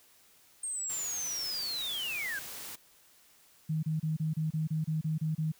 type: linear sweep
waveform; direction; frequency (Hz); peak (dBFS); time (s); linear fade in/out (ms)
sine; down; 8580 to 1526; -33; 0.63-2.39; 5
type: noise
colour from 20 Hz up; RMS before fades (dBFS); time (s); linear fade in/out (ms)
white; -43; 0.89-2.76; 10
type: tone bursts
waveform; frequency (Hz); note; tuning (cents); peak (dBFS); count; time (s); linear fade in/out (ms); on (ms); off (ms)
sine; 157; D#3; +16; -28; 11; 3.69-5.52; 10; 140; 29
effects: white hiss -62 dBFS RMS until 5.59 s